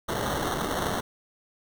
white noise with sample-and-hold, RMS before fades -29 dBFS, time 0.08-1.01 s, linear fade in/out 10 ms, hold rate 2450 Hz, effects none

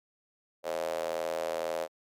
square tone with high-pass filter, 41 Hz, E1, 9 cents flat, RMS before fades -33 dBFS, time 0.63-1.88 s, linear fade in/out 50 ms, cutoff 560 Hz, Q 5.9, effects MP3 96 kbps

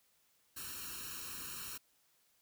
white noise with comb filter, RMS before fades -45 dBFS, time 0.56-1.78 s, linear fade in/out 10 ms, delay 0.72 ms, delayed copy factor +0.9, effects white hiss -73 dBFS RMS until 2.41 s

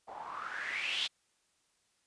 blue noise with low-pass filter sweep, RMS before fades -38 dBFS, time 0.07-1.08 s, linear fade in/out 20 ms, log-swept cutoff 720 to 3600 Hz, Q 6.6, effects white hiss -74 dBFS RMS until 2.06 s + resampled to 22050 Hz

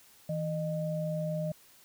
sine tone pair together, 161.9 / 612 Hz, E3 / D#5, -31 / -29 cents, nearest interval octave + major seventh, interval 2302 cents, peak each -32 / -34 dBFS, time 0.29-1.52 s, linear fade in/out 5 ms, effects white hiss -59 dBFS RMS until 1.84 s

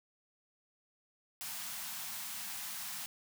white band-stop noise, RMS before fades -42 dBFS, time 1.41-3.06 s, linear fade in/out 0 ms, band 240 to 680 Hz, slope 48 dB/octave, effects high-pass 150 Hz 12 dB/octave

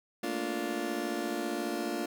30% pulse chord, Bb major seventh, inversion third, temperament just, 218.5 / 233.1 / 291.4 / 349.6 Hz, A3 / Bb3 / D4 / F4, -12 / 0 / -13 / +2 cents, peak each -39 / -36 / -34 / -33 dBFS, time 0.23-2.06 s, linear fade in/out 5 ms, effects none

